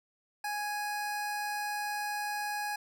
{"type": "tone", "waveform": "25% pulse", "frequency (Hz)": 830.6, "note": "G#5", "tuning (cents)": 0, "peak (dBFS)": -29, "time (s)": [0.44, 2.76], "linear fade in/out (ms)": 5, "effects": []}